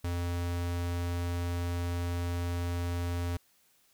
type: tone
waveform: square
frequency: 87 Hz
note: F2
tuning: 6 cents flat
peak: -31 dBFS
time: 0.04-3.37 s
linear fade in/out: 5 ms
effects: white hiss -67 dBFS RMS until 3.93 s